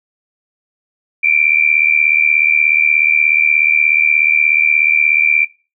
sine tone with amplitude modulation, 2356 Hz, D7, 5 cents sharp, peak -6 dBFS, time 1.23-5.45 s, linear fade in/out 10 ms, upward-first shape sine, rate 76.7 Hz, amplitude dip 85%, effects noise-tail reverb RT60 0.3 s tail -18 dB re dry

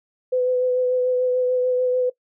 sine tone with vibrato, 503 Hz, B4, 32 cents sharp, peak -17 dBFS, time 0.32-2.1 s, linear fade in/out 10 ms, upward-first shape sine, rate 6.8 Hz, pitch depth 17 cents each way, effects noise-tail reverb RT60 0.1 s tail -20 dB re dry

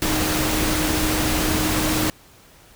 sine tone in noise, 310 Hz, D#4, 6 cents flat, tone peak -24 dBFS, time 0.02-2.1 s, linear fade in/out 0 ms, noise pink, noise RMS -22 dBFS, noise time 0.02-2.1 s, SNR -5 dB, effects pink hiss -50 dBFS RMS until 2.75 s

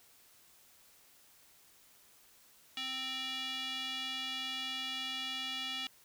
square tone with band-pass filter, 261.6 Hz, C4, in tune, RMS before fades -39 dBFS, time 2.77-5.87 s, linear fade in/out 2 ms, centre 3200 Hz, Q 3.8, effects white hiss -63 dBFS RMS until 6.04 s

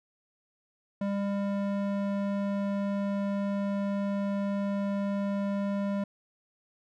square tone with band-pass filter, 200.1 Hz, G3, 36 cents sharp, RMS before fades -30 dBFS, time 1.01-6.04 s, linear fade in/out 5 ms, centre 410 Hz, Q 0.72, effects none

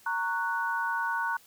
sine chord, F# major, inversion first, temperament just, 925 / 1110 / 1480 Hz, A#5 / C#6 / F#6, -14 / +2 / 0 cents, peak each -31 / -35 / -30 dBFS, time 0.06-1.37 s, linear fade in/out 5 ms, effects white hiss -58 dBFS RMS until 1.46 s

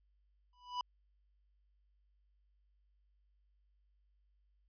square tone with exponential growth, 988 Hz, B5, in tune, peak -33 dBFS, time 0.53-0.81 s, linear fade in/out 2 ms, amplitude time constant 59 ms, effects added 50 Hz sine -70 dBFS peak until 4.68 s + resampled to 11025 Hz

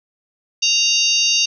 harmonic tone with a mistuned harmonic, 930 Hz, A#5, 4 cents flat, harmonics 3 / 4 / 5 / 6 / 7, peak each -18 / -22 / -20 / -21 / -21 dBFS, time 0.62-1.46 s, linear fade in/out 10 ms, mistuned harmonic 7, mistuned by -81 cents, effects none

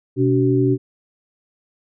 sine tone cluster, 126.7 / 286.2 / 378.2 Hz, B2 / D4 / F#4, +45 / -45 / +38 cents, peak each -18 dBFS, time 0.16-0.78 s, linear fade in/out 50 ms, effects none

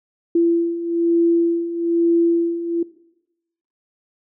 sine beating tone pair, 337.2 / 338.3 Hz, E4 / E4, +39 / +45 cents, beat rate 1.1 Hz, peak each -21 / -16 dBFS, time 0.35-2.83 s, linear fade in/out 5 ms, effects noise-tail reverb RT60 0.9 s tail -19 dB re dry

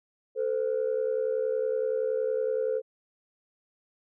sine tone pair together, 442.3 / 513 Hz, A4 / C5, +9 / -34 cents, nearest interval minor third, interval 257 cents, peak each -27 dBFS, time 0.35-2.82 s, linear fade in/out 50 ms, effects tanh soft clip ceiling -20 dBFS

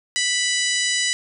harmonic tone, 987.8 Hz, B5, in tune, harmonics 2 / 3 / 4 / 5 / 6 / 7 / 8 / 9, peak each -24 / -26 / -27 / -28 / -29 / -29 / -30 / -31 dBFS, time 0.16-1.13 s, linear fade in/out 0 ms, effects none

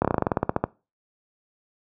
slowing click train, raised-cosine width 1 ms, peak -6 dBFS, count 14, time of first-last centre 0.02-0.64 s, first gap 27 ms, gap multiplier 1.09, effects noise-tail reverb RT60 0.3 s tail -22 dB re dry + high-pass 80 Hz 12 dB/octave

